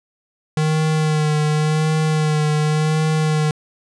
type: tone with vibrato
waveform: square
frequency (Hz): 154.1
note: D#3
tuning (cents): -16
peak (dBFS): -16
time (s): 0.57-3.51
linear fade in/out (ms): 2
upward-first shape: sine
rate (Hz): 0.9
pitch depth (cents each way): 28
effects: resampled to 22050 Hz